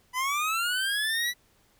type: linear sweep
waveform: 25% pulse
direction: up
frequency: 987.8 to 1975.5 Hz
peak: -22 dBFS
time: 0.13-1.34 s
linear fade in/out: 50 ms
effects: pink hiss -64 dBFS RMS until 1.79 s